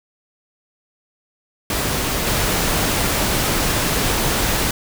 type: noise with level steps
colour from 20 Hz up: pink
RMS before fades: -21 / -19 dBFS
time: 1.7-4.71 s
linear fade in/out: 2 ms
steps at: 2.26 s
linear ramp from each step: 20 ms
effects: none